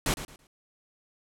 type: noise with echo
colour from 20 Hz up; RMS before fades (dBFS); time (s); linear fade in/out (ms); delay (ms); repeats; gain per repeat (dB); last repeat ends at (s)
pink; -26; 0.06-0.14; 2; 110; 3; -12; 0.47
effects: low-pass 12000 Hz 12 dB/octave